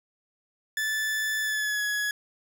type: tone with pitch glide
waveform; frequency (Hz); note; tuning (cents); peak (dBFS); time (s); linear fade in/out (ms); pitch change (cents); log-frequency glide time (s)
40% pulse; 1747 to 1681.7; A6 to G#6; -13 to +21; -25; 0.77-2.11; 2; -66; 1.42-1.82
effects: none